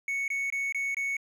triangle tone bursts, 2217 Hz, C#7, in tune, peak -26 dBFS, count 5, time 0.08-1.168 s, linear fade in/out 2 ms, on 200 ms, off 22 ms, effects none

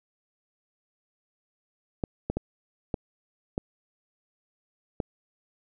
clicks, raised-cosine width 2 ms, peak -14 dBFS, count 6, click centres 2.038 / 2.3 / 2.37 / 2.942 / 3.579 / 5.002 s, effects none

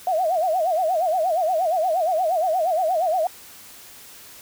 sine tone with vibrato, 686 Hz, F5, 31 cents flat, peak -18 dBFS, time 0.07-3.27 s, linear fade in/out 2 ms, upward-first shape sine, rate 8.5 Hz, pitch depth 180 cents each way, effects white hiss -44 dBFS RMS until 4.41 s

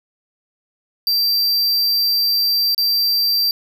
square tone with dropouts, 4699 Hz, D8, in tune, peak -15 dBFS, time 1.07-3.51 s, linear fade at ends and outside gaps 1 ms, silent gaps 2.747-2.779 s, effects none

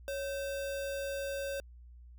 sine tone with sample-and-hold, 554.4 Hz, C#5, in tune, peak -34 dBFS, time 0.08-1.6 s, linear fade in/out 0 ms, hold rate 2100 Hz, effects added 60 Hz sine -50 dBFS peak until 2.18 s

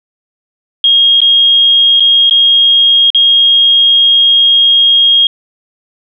sine tone with dropouts, 3256 Hz, G#7, 35 cents flat, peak -4 dBFS, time 0.84-5.27 s, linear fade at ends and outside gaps 2 ms, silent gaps 1.205-1.216 / 1.998-2.004 / 2.297-2.309 / 3.103-3.147 s, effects none

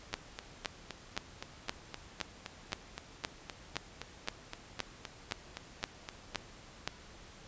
two click trains, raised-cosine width 0.2 ms, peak -22 / -15 dBFS, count 25 / 14, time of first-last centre 0.13-6.348 / 0.14-6.876 s, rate 3.86 / 1.93 Hz, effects pink hiss -54 dBFS RMS until 7.47 s + resampled to 16000 Hz

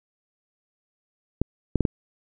clicks, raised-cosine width 3 ms, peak -8 dBFS, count 4, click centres 1.416 / 1.757 / 1.807 / 1.852 s, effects none

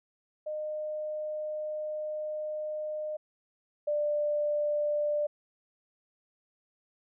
sine tone pair in turn, 611 / 592.6 Hz, D#5 / D5, -32 / +15 cents, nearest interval minor second, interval 53 cents, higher first, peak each -32 / -26 dBFS, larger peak second, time 0.46-3.17 / 3.87-5.27 s, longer first, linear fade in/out 10 ms, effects none

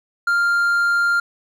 triangle tone, 1396.9 Hz, F6, in tune, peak -13 dBFS, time 0.27-1.2 s, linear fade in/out 5 ms, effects none

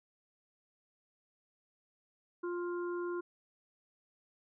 harmonic tone, 350.4 Hz, F4, 6 cents sharp, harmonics 1 / 3 / 4, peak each -35 / -45 / -47 dBFS, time 2.43-3.21 s, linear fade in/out 10 ms, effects none

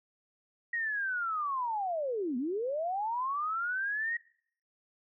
sine linear two-way sweep, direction down then up, 1900 to 233.1 to 1900 Hz, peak -30 dBFS, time 0.73-4.17 s, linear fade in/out 5 ms, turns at 2.37 s, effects noise-tail reverb RT60 0.6 s tail -23 dB re dry

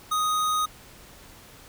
square tone, 1247 Hz, D#6, 3 cents sharp, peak -23 dBFS, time 0.11-0.66 s, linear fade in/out 10 ms, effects pink hiss -49 dBFS RMS until 1.68 s

